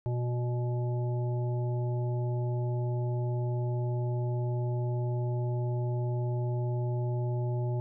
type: harmonic tone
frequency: 121.9 Hz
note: B2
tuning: 22 cents flat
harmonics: 1 / 3 / 5 / 7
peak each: -28 / -38 / -42 / -45 dBFS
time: 0.06-7.8 s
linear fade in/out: 0 ms
effects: none